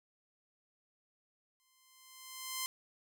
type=tone with exponential growth; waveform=5% pulse; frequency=1040 Hz; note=C6; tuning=11 cents flat; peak=-22 dBFS; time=1.6-2.66 s; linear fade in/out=0 ms; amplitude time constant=230 ms; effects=none